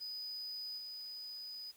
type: tone with level steps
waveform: triangle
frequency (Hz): 4978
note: D#8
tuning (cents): 0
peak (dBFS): -40 / -43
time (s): 0-1.72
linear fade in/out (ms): 20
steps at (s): 0.77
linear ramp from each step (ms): 20
effects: white hiss -65 dBFS RMS until 1.76 s